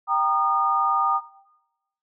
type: chord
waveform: sine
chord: Eb major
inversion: first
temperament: equal with one note detuned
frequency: 784 / 932.3 / 1223.1 Hz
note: G5 / Bb5 / Eb6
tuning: 0 / 0 / -30 cents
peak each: -25 / -25 / -21 dBFS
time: 0.07-1.21 s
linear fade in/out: 50 ms
effects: noise-tail reverb RT60 0.9 s tail -17 dB re dry